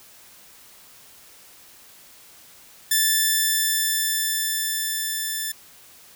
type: tone with level ramp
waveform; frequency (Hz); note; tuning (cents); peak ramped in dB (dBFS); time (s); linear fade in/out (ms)
5% pulse; 1760; A6; 0; -6 to -15; 2.91-5.52; 5
effects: white hiss -49 dBFS RMS until 6.15 s